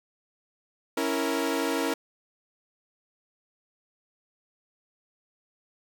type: chord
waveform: sawtooth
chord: A# diminished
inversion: first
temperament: equal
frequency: 277.2 / 329.6 / 466.2 Hz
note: C#4 / E4 / A#4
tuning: 0 / 0 / 0 cents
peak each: -26 dBFS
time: 0.97-1.94 s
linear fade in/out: 5 ms
effects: none